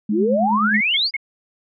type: tone with tremolo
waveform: sine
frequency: 211.4 Hz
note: G#3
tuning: 31 cents sharp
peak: -16 dBFS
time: 0.09-0.81 s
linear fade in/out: 5 ms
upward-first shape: triangle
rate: 9.4 Hz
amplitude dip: 65%
type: exponential sweep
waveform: sine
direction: up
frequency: 290 to 5010 Hz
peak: -16 dBFS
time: 0.11-1.11 s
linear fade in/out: 50 ms
type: tone bursts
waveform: sine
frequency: 2173 Hz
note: C#7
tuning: 35 cents flat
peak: -19 dBFS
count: 3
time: 0.74-1.167 s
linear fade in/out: 5 ms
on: 29 ms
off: 170 ms
effects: none

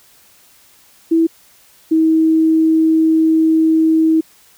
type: tone pair in turn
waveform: sine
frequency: 328 / 320 Hz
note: E4 / D#4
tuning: -9 / +49 cents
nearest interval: unison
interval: 42 cents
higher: first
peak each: -9 dBFS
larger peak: neither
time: 1.11-1.27 / 1.91-4.21 s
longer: second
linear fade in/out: 10 ms
effects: white hiss -49 dBFS RMS until 4.57 s

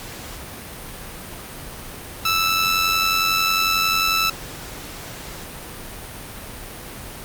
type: tone with amplitude modulation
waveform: 15% pulse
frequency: 1318.5 Hz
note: E6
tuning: in tune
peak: -9 dBFS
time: 2.25-4.3 s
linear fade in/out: 5 ms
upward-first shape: sine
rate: 91.1 Hz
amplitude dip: 45%
effects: pink hiss -35 dBFS RMS until 7.24 s + Opus 48 kbps

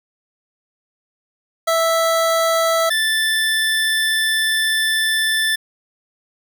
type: tone pair in turn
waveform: 25% pulse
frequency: 658 / 1761.2 Hz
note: E5 / A6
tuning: -3 / +1 cents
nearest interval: octave + perfect fourth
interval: 1704 cents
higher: second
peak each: -11 / -12 dBFS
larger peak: first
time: 1.67-2.9 / 2.9-5.56 s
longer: second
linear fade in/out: 10 ms
effects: none

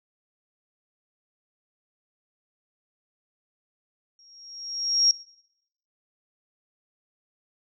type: tone with exponential growth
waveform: sine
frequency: 5588 Hz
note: F8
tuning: in tune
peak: -14 dBFS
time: 4.19-5.11 s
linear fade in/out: 1 ms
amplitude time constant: 200 ms
effects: noise-tail reverb RT60 0.8 s tail -22 dB re dry

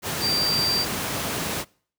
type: tone in noise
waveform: sine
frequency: 4699 Hz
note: D8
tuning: in tune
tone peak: -21 dBFS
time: 0.2-0.86 s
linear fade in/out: 50 ms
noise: pink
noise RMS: -27 dBFS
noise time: 0.02-1.65 s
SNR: +3 dB
effects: noise-tail reverb RT60 0.5 s tail -25 dB re dry + high-pass 100 Hz 12 dB/octave

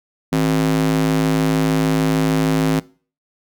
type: tone with high-pass filter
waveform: square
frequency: 53.3 Hz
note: G#1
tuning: 46 cents sharp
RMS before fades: -17 dBFS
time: 0.32-2.8 s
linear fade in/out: 10 ms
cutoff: 210 Hz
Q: 3.7
effects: noise-tail reverb RT60 0.4 s tail -21 dB re dry

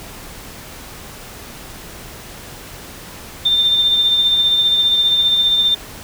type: tone with tremolo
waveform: sine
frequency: 3593 Hz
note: A7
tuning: 36 cents sharp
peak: -10 dBFS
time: 3.45-5.75 s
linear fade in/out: 10 ms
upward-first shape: sine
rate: 15 Hz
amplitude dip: 35%
effects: pink hiss -35 dBFS RMS until 6.03 s

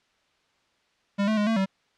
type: tone with pitch steps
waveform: square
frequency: 200.3 / 217.3 / 207.8 / 224.8 / 192.5 Hz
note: G3 / A3 / G#3 / A3 / G3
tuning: +38 / -21 / +1 / +37 / -31 cents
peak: -22 dBFS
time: 1.18-1.66 s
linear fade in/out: 20 ms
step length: 96 ms
effects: white hiss -67 dBFS RMS until 1.97 s + low-pass 4000 Hz 12 dB/octave

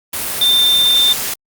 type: tone in noise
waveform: sine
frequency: 3586 Hz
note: A7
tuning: 32 cents sharp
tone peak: -9 dBFS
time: 0.41-1.13 s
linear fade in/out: 5 ms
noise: white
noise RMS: -21 dBFS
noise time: 0.13-1.34 s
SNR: +9 dB
effects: Opus 32 kbps

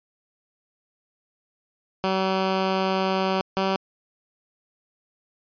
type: tone pair in turn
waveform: 10% pulse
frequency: 190 / 191.99 Hz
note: F#3 / G3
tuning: +46 / -36 cents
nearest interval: unison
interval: 18 cents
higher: second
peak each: -13 dBFS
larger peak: neither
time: 2.04-3.41 / 3.57-3.76 s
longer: first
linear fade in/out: 0 ms
effects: resampled to 11025 Hz

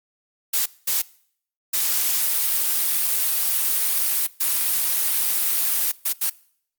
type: noise bursts at uneven times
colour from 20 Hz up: blue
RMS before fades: -21 dBFS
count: 6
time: 0.53-0.66 / 0.87-1.02 / 1.73-4.27 / 4.4-5.92 / 6.05-6.13 / 6.21-6.3 s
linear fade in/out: 10 ms
effects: noise-tail reverb RT60 0.6 s tail -22 dB re dry + Opus 48 kbps

